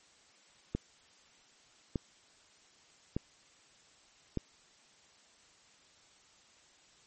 click train, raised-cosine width 3 ms, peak -19 dBFS, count 4, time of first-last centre 0.75-4.373 s, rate 0.828 Hz, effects white hiss -63 dBFS RMS until 7.06 s + MP3 32 kbps

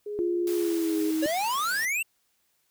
sine tone with tremolo, 415.3 Hz, G#4, in tune, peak -30 dBFS, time 0.06-1.11 s, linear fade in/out 5 ms, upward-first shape sine, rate 2.3 Hz, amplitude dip 50%
sine tone with pitch glide, 349.2 to 316.5 Hz, F4 to D#4, 0 to +30 cents, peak -24 dBFS, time 0.19-1.26 s, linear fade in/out 0 ms, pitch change -170 cents, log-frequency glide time 0.54-1.03 s
white high-pass noise, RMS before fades -40 dBFS, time 0.47-1.85 s, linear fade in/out 2 ms, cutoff 110 Hz, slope 96 dB/octave
square exponential sweep, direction up, 548 to 2794 Hz, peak -26 dBFS, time 1.22-2.03 s, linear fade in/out 10 ms
effects white hiss -71 dBFS RMS until 2.7 s

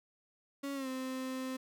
35% pulse tone with pitch glide, 278.7 to 260 Hz, C#4 to C4, +9 to -11 cents, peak -35 dBFS, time 0.63-1.57 s, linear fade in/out 10 ms, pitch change -120 cents, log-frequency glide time 0.74-0.88 s, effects none

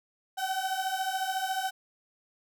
35% pulse beating tone pair, 754 / 768 Hz, F#5 / G5, +32 / -36 cents, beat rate 14 Hz, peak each -31 / -30 dBFS, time 0.37-1.71 s, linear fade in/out 20 ms, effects none

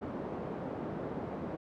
pink band-pass noise, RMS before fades -39 dBFS, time 0.01-1.57 s, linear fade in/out 20 ms, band 170 to 680 Hz, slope 12 dB/octave, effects none

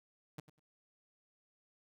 sawtooth tone with echo, 152.1 Hz, D#3, 39 cents flat, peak -38 dBFS, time 0.38-0.4 s, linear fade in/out 5 ms, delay 98 ms, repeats 2, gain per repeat -15 dB, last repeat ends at 0.596 s, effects none

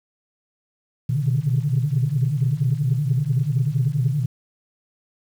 sine tone cluster, 121.8 / 126.2 / 142 / 152.4 Hz, B2 / B2 / C#3 / D#3, -24 / +38 / +42 / -36 cents, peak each -23 dBFS, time 1.09-4.26 s, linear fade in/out 10 ms, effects tanh soft clip ceiling -10 dBFS + 8-bit

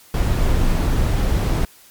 brown noise, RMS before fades -17 dBFS, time 0.14-1.65 s, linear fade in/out 2 ms, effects white hiss -48 dBFS RMS until 1.9 s + MP3 96 kbps

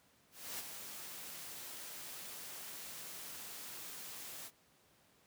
white noise with ADSR envelope, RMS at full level -42 dBFS, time 0.31-4.51 s, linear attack 280 ms, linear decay 25 ms, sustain -6 dB, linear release 52 ms, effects pink hiss -69 dBFS RMS until 5.26 s + high-pass 100 Hz 12 dB/octave

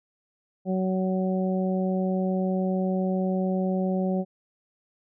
harmonic tone, 187.1 Hz, F#3, 20 cents sharp, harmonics 1 / 2 / 3 / 4, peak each -24 / -31 / -31 / -36 dBFS, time 0.65-4.25 s, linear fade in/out 50 ms, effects none

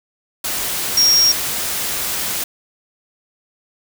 sine tone in noise, 5588 Hz, F8, in tune, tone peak -10 dBFS, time 0.97-1.32 s, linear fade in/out 5 ms, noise white, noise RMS -22 dBFS, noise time 0.44-2.44 s, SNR +9 dB, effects none

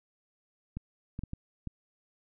clicks, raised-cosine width 5 ms, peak -24 dBFS, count 5, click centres 0.77 / 1.191 / 1.236 / 1.334 / 1.673 s, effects none

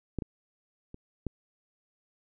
clicks, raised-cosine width 3 ms, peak -18 / -22 / -30 / -19 dBFS, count 4, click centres 0.187 / 0.222 / 0.944 / 1.267 s, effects none

